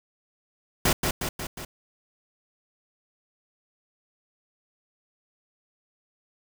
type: noise with echo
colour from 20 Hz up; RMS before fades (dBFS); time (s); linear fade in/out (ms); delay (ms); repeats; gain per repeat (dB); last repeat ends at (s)
pink; -21; 0.85-0.93; 5; 180; 4; -4; 1.65
effects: none